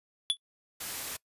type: tone with exponential decay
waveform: square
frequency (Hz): 3437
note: A7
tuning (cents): -41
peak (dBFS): -20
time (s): 0.3-0.37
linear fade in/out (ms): 0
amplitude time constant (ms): 15
type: noise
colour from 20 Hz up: white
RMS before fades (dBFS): -37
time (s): 0.8-1.17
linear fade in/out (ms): 10
effects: noise-tail reverb RT60 0.1 s tail -23 dB re dry + resampled to 32000 Hz